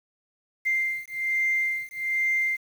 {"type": "beating tone pair", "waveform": "sine", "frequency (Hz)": [2093, 2094.2], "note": ["C7", "C7"], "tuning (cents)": [0, 1], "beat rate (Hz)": 1.2, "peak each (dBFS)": -26, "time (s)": [0.65, 2.57], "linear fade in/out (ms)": 20, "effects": ["tanh soft clip ceiling -16 dBFS", "8-bit"]}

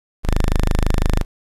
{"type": "tone", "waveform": "sawtooth", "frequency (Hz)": 25.96, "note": "G#0", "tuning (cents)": 0, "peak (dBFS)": -10, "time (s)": [0.23, 1.25], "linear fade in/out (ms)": 50, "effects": ["resampled to 32000 Hz", "8-bit"]}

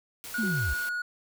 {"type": "noise", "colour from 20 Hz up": "white", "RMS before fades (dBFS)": -41, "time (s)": [0.24, 0.89], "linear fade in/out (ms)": 0}
{"type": "tone", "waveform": "triangle", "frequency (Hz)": 1452, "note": "F#6", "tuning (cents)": -33, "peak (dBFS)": -27, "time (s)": [0.34, 1.02], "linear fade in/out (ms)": 5}
{"type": "linear sweep", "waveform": "sine", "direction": "down", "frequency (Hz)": [240.8, 51.91], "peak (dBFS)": -27, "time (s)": [0.38, 0.74], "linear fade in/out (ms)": 10}
{"type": "tone with exponential decay", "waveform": "sine", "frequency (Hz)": 370, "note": "F#4", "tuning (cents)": 0, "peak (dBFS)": -34, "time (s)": [0.43, 0.94], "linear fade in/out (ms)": 5, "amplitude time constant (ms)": 110}
{"effects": []}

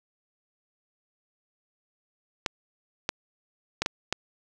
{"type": "clicks", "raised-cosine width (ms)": 0.2, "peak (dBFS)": -8, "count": 5, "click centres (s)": [2.462, 3.091, 3.82, 3.861, 4.126], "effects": []}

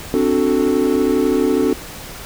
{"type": "chord", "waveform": "triangle", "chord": "D dominant seventh", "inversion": "third", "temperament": "equal", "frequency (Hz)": [261.6, 293.7, 370, 440], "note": ["C4", "D4", "F#4", "A4"], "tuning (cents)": [0, 0, 0, 0], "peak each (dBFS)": -17, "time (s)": [0.14, 1.73], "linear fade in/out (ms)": 0, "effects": ["pink hiss -33 dBFS RMS until 2.25 s"]}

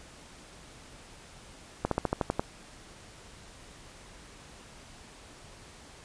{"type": "slowing click train", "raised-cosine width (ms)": 1, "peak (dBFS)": -12, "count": 8, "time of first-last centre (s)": [1.85, 2.395], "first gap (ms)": 63, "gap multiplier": 1.07, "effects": ["pink hiss -51 dBFS RMS until 6.04 s", "resampled to 22050 Hz"]}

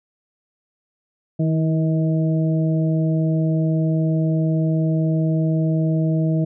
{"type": "harmonic tone with a mistuned harmonic", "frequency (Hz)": 158.9, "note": "D#3", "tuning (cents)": 37, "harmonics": [1, 2, 3, 4], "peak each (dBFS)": [-17, -24, -33, -29], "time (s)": [1.39, 6.45], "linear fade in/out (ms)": 10, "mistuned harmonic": 2, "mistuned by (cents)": 21, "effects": []}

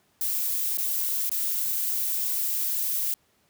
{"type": "noise with dropouts", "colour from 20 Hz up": "violet", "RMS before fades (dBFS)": -27, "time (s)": [0.21, 3.14], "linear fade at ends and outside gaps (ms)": 1, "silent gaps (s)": [[0.772, 0.783], [1.294, 1.315]], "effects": ["pink hiss -66 dBFS RMS until 3.49 s", "high-pass 80 Hz 12 dB/octave"]}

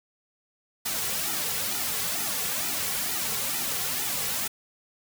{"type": "noise with flanger", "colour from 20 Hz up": "white", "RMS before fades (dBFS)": -29, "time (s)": [0.85, 4.48], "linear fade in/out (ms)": 10, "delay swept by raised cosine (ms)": [1.8, 3.3], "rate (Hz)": 2.2, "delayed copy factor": -0.8, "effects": []}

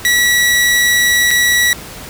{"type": "tone with dropouts", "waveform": "sawtooth", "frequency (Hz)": 1939, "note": "B6", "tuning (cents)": -32, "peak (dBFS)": -6, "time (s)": [0.05, 1.73], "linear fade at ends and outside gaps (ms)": 0, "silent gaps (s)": [1.307, 1.312], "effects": ["pink hiss -31 dBFS RMS until 2.09 s"]}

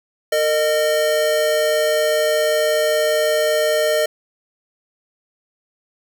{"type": "tone pair together", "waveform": "square", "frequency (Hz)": [456.3, 613], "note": ["A#4", "D#5"], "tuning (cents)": [-37, -26], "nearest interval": "perfect fourth", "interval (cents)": 511, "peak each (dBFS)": [-22, -17], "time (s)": [0.32, 4.06], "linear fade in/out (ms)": 5, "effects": []}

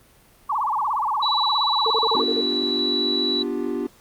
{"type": "tone with vibrato", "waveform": "sine", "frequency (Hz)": 987.8, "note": "B5", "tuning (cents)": 0, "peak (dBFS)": -20, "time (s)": [0.49, 2.22], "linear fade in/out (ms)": 10, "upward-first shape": "sine", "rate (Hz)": 17, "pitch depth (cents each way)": 290}
{"type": "tone", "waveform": "sine", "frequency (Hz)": 3935, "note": "B7", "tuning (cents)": -7, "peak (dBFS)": -21, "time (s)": [1.22, 3.43], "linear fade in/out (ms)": 10}
{"type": "tone bursts", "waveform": "sine", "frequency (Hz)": 449.8, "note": "A4", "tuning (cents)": 38, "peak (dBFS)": -22, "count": 7, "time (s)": [1.86, 2.408], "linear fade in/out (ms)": 2, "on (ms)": 44, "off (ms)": 40}
{"type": "chord", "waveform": "triangle", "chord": "G dominant seventh", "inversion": "first", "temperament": "equal", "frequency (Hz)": [246.9, 293.7, 349.2, 392], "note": ["B3", "D4", "F4", "G4"], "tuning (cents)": [0, 0, 0, 0], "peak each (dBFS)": -27, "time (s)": [2.15, 3.87], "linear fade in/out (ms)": 2}
{"effects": ["pink hiss -54 dBFS RMS until 4 s", "Opus 32 kbps"]}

